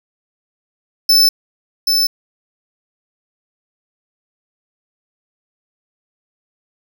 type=tone with echo; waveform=45% pulse; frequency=5274 Hz; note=E8; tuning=in tune; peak=-8 dBFS; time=1.09-1.29 s; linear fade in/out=5 ms; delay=780 ms; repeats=1; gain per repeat=-4 dB; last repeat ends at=2.07 s; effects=none